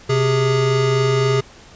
square tone pair together, 129.08 / 411.1 Hz, C3 / G#4, -23 / -18 cents, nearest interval octave + minor sixth, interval 2005 cents, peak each -18 dBFS, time 0.09-1.41 s, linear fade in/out 10 ms, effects pink hiss -44 dBFS RMS until 1.75 s + resampled to 16000 Hz

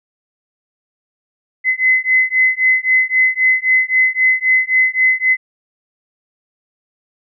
sine beating tone pair, 2035 / 2038.8 Hz, C7 / C7, -49 / -45 cents, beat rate 3.8 Hz, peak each -14 dBFS, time 1.64-5.37 s, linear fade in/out 50 ms, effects none

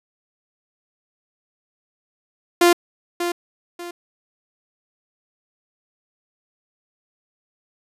sawtooth tone with echo, 348 Hz, F4, 6 cents flat, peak -7 dBFS, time 2.61-2.73 s, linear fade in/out 5 ms, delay 590 ms, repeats 2, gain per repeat -10 dB, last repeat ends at 3.91 s, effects resampled to 32000 Hz

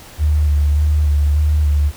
sine tone with vibrato, 74.3 Hz, D2, 21 cents sharp, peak -11 dBFS, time 0.18-1.92 s, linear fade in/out 50 ms, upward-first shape square, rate 1.7 Hz, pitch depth 26 cents each way, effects pink hiss -39 dBFS RMS until 1.96 s

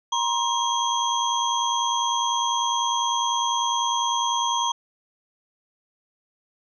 sine tone cluster, 947 / 1057 / 3276 / 6220 Hz, A#5 / C6 / G#7 / G8, +27 / +17 / -24 / -14 cents, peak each -24 / -27 / -27 / -31 dBFS, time 0.12-4.72 s, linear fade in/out 5 ms, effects none

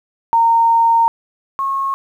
sine tone pair in turn, 920 / 1089.3 Hz, A#5 / C#6, -23 / -31 cents, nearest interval minor third, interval 292 cents, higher second, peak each -9 / -16 dBFS, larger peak first, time 0.33-1.08 / 1.59-1.94 s, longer first, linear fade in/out 0 ms, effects 8-bit

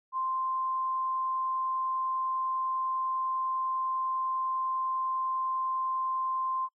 sine tone, 1045 Hz, C6, 2 cents flat, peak -28 dBFS, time 0.12-6.69 s, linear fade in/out 50 ms, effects noise-tail reverb RT60 0.1 s tail -26 dB re dry

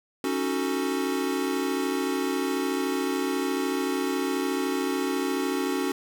square chord, D# half-diminished seventh, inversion third, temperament equal, 277.2 / 311.1 / 370 / 440 Hz, C#4 / D#4 / F#4 / A4, 0 / 0 / 0 / 0 cents, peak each -29 / -35 / -30 / -35 dBFS, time 0.24-5.92 s, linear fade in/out 2 ms, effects 9-bit

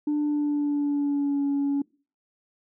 sine tone with pitch glide, 296.5 to 281.6 Hz, D4 to C#4, +17 to +27 cents, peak -20 dBFS, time 0.07-1.82 s, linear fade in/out 5 ms, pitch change -90 cents, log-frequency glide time 0.2-1.44 s, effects noise-tail reverb RT60 0.4 s tail -25 dB re dry + tanh soft clip ceiling -20 dBFS

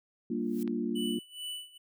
sine chord, G minor seventh, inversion none, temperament equal, 196 / 233.1 / 293.7 / 349.2 Hz, G3 / Bb3 / D4 / F4, 0 / 0 / 0 / 0 cents, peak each -38 / -32 / -37 / -36 dBFS, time 0.3-1.19 s, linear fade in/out 5 ms
blue noise with exponential growth, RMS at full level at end -45 dBFS, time 0.39-0.63 s, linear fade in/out 1 ms, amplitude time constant 52 ms
click, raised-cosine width 0.3 ms, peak -30 dBFS, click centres 0.677 s
square tone with tremolo, 2974 Hz, F#7, 8 cents sharp, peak -36 dBFS, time 0.95-1.78 s, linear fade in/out 10 ms, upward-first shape sine, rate 2.3 Hz, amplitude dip 90%
effects none

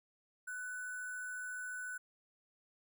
sine tone with sample-and-hold, 1493 Hz, F#6, 15 cents sharp, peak -40 dBFS, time 0.47-1.98 s, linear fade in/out 10 ms, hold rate 8820 Hz, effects none

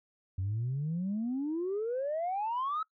sine exponential sweep, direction up, 90.8 to 1313 Hz, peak -29 dBFS, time 0.38-2.83 s, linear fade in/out 5 ms, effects noise-tail reverb RT60 0.1 s tail -22 dB re dry + tanh soft clip ceiling -27 dBFS

